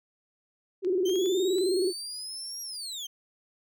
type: tone with vibrato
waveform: sine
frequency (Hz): 370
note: F#4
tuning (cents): 0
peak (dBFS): -23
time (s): 0.82-1.93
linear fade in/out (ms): 50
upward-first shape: square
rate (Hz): 19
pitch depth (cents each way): 85
type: clicks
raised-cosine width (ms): 0.2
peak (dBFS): -31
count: 5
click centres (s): 0.848 / 1.095 / 1.157 / 1.259 / 1.584
type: linear two-way sweep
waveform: 30% pulse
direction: up then down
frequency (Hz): 3091 to 5680 to 3091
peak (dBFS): -32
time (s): 1.05-3.07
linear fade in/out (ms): 10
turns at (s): 2.62
effects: none